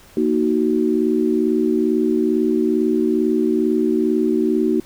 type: chord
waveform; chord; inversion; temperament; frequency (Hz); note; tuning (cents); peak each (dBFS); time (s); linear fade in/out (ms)
sine; D# minor; second; just; 233.3 / 311.1 / 373.4; A#3 / D#4 / F#4; +2 / 0 / +16; -20 / -19 / -19; 0.17-4.8; 2
effects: pink hiss -47 dBFS RMS until 4.85 s